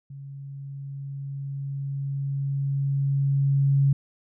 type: tone with level ramp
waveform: sine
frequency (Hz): 138.59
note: C#3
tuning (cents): 0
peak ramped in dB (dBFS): -37 to -16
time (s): 0.1-3.93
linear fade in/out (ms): 5
effects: none